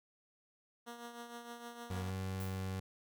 10% pulse tone with tremolo, 236.9 Hz, A#3, 28 cents sharp, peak -36 dBFS, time 0.86-2.11 s, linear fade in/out 20 ms, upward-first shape triangle, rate 6.5 Hz, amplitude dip 60%
30% pulse tone with pitch glide, 92.5 to 94.83 Hz, F#2 to F#2, 0 to +43 cents, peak -35 dBFS, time 1.9-2.8 s, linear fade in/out 5 ms, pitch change +43 cents, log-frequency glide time 2.01-2.14 s
violet noise with exponential decay, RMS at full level -47 dBFS, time 2.4-2.72 s, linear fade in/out 5 ms, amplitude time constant 69 ms
effects none

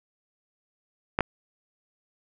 clicks, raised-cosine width 0.5 ms, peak -8 dBFS, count 2, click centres 1.189 / 1.207 s, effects none

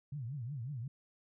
sine tone with vibrato, 129.9 Hz, C3, 12 cents flat, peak -38 dBFS, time 0.12-0.88 s, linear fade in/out 5 ms, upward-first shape triangle, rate 5.5 Hz, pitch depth 300 cents each way, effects none

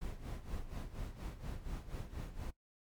brown noise with tremolo, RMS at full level -40 dBFS, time 0.01-2.51 s, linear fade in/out 10 ms, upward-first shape sine, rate 4.2 Hz, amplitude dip 75%, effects noise-tail reverb RT60 0.1 s tail -17 dB re dry + MP3 96 kbps

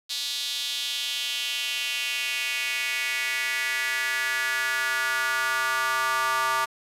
square tone with high-pass filter sweep, 130.81 Hz, C3, in tune, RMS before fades -27 dBFS, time 0.09-6.66 s, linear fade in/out 20 ms, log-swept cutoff 3900 to 1100 Hz, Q 3.5, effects resampled to 32000 Hz + 8-bit

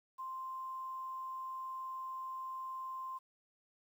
sine tone with quantisation, 1046.5 Hz, C6, in tune, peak -40 dBFS, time 0.18-3.19 s, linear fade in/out 20 ms, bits 11, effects none

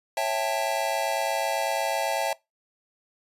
square chord, A dominant seventh, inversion first, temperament just, 550 / 660 / 792 / 880 Hz, C#5 / E5 / G5 / A5, -14 / +2 / +18 / 0 cents, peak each -32 / -29 / -31 / -31 dBFS, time 0.17-2.33 s, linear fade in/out 2 ms, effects noise-tail reverb RT60 0.2 s tail -22 dB re dry + resampled to 32000 Hz

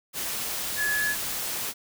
sine tone in noise, 1700 Hz, G#6, 40 cents sharp, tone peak -24 dBFS, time 0.76-1.16 s, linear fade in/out 50 ms, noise white, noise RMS -31 dBFS, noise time 0.13-1.74 s, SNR +4 dB, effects none

